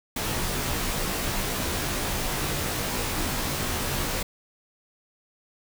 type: noise with comb filter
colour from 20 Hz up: pink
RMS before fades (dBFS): -28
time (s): 0.16-4.23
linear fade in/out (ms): 5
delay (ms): 18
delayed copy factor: -0.95
effects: none